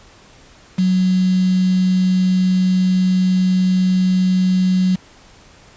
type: tone with quantisation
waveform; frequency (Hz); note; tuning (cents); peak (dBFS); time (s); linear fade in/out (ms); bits
sine; 185; F#3; 0; -12; 0.78-4.96; 10; 5
effects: pink hiss -46 dBFS RMS until 5.76 s + resampled to 16000 Hz